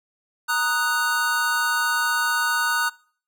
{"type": "chord", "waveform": "square", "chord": "D# minor", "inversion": "second", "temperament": "equal", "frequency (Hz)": [932.3, 1244.5, 1480], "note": ["A#5", "D#6", "F#6"], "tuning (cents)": [0, 0, 0], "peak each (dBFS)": [-28, -27, -23], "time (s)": [0.48, 2.9], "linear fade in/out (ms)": 20, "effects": ["noise-tail reverb RT60 0.5 s tail -24 dB re dry"]}